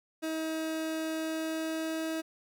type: tone with pitch glide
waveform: 30% pulse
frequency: 318.6 to 321 Hz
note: D#4 to E4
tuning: +41 to -46 cents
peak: -29 dBFS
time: 0.22-2.22 s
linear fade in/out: 20 ms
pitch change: +13 cents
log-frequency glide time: 1.17-2.11 s
effects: none